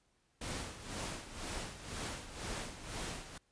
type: noise with tremolo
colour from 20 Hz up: pink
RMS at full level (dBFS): -40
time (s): 0.41-3.38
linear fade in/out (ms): 5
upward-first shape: sine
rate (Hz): 2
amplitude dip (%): 70
effects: pink hiss -75 dBFS RMS until 3.51 s + resampled to 22050 Hz